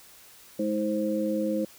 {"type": "tone cluster", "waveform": "sine", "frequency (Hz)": [210.6, 319.4, 526], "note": ["G#3", "D#4", "C5"], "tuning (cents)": [24, 45, 9], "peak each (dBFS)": -29, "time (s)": [0.59, 1.65], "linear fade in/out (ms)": 5, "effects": ["white hiss -52 dBFS RMS until 1.78 s"]}